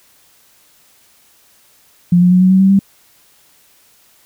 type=tone with pitch steps; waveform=sine; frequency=175.6 / 178.88 / 182.21 / 185.61 / 189.08 / 192.6 / 196.2 Hz; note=F3 / F3 / F#3 / F#3 / F#3 / G3 / G3; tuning=+10 / +42 / -26 / +6 / +38 / -30 / +2 cents; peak=-6 dBFS; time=2.12-2.792 s; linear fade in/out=5 ms; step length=96 ms; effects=white hiss -51 dBFS RMS until 4.25 s